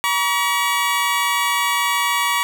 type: tone pair together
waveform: 20% pulse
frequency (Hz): 956 / 1136.9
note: A#5 / C#6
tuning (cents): +43 / +43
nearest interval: minor third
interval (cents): 300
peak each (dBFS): -15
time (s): 0.04-2.43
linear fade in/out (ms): 0
effects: none